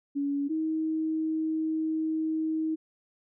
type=tone pair in turn; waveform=sine; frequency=282.9 / 316.7 Hz; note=C#4 / D#4; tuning=+35 / +31 cents; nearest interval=major second; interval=196 cents; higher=second; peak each=-26 dBFS; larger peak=neither; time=0.15-0.49 / 0.49-2.76 s; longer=second; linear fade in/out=20 ms; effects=none